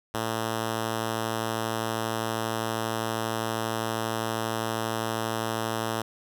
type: tone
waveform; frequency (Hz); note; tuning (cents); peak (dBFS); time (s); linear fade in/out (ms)
5% pulse; 112.5; A2; +39; -16; 0.14-6.02; 5
effects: none